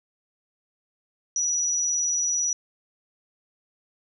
sine tone with amplitude modulation, 5860 Hz, F#8, 18 cents flat, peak -20 dBFS, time 1.36-2.53 s, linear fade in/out 2 ms, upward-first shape sine, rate 158 Hz, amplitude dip 40%, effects none

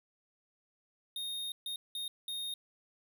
square tone bursts at uneven times, 3700 Hz, A#7, 14 cents flat, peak -37 dBFS, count 4, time 1.16-1.52 / 1.66-1.76 / 1.95-2.08 / 2.28-2.54 s, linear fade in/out 2 ms, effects none

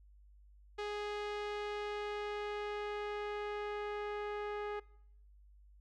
sawtooth tone with low-pass filter sweep, 415.3 Hz, G#4, in tune, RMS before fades -40 dBFS, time 0.78-4.8 s, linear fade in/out 10 ms, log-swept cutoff 4000 to 1900 Hz, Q 0.89, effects noise-tail reverb RT60 0.8 s tail -24 dB re dry + added 50 Hz sine -58 dBFS peak until 5.8 s

